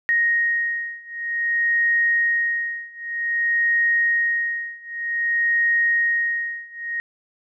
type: beating tone pair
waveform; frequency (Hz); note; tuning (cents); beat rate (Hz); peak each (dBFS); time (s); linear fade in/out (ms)
sine; 1870 / 1870.53; A#6 / A#6; +5 / +5; 0.53; -22 / -21; 0.09-7; 0
effects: none